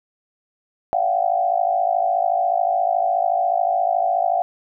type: tone cluster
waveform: sine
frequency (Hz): 582 / 686 / 740 / 791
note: D5 / F5 / F#5 / G5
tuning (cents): -16 / -31 / 0 / +15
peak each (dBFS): -29 / -20 / -20 / -26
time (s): 0.93-4.42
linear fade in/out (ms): 0
effects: none